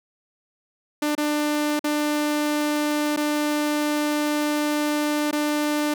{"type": "tone with dropouts", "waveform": "sawtooth", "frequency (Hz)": 297.8, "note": "D4", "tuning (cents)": 24, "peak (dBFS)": -17, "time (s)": [1.02, 5.94], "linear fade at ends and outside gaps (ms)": 5, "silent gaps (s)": [[1.152, 1.178], [1.794, 1.841], [3.164, 3.172], [5.312, 5.327]], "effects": []}